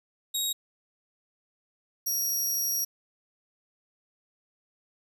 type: tone pair in turn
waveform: 20% pulse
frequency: 3788 / 5676 Hz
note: A#7 / F8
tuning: +27 / +27 cents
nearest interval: perfect fifth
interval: 700 cents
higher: second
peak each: -21 dBFS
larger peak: neither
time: 0.34-0.53 / 2.06-2.85 s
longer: second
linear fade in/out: 10 ms
effects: none